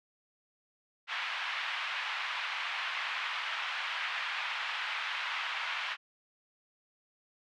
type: band-pass noise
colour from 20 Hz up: white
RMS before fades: -36 dBFS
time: 1.07-5.97 s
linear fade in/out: 50 ms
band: 920 to 3000 Hz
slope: 24 dB/octave
effects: none